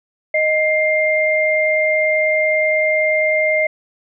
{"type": "tone pair together", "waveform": "sine", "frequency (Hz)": [622.3, 2106], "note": ["D#5", "C7"], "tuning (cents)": [0, 11], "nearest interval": "octave + major sixth", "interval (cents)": 2111, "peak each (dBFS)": -16, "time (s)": [0.34, 3.67], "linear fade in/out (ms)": 5, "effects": []}